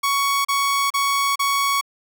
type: tone bursts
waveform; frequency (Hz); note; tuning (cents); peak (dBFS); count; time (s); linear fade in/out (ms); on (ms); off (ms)
sawtooth; 1116; C#6; +11; -14; 4; 0.03-1.812; 10; 420; 34
effects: none